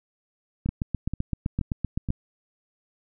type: two click trains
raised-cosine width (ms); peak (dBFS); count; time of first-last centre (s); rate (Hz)
5; -13 / -16; 12 / 4; 0.69-2.104 / 0.66-2.089; 7.78 / 2.1
effects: none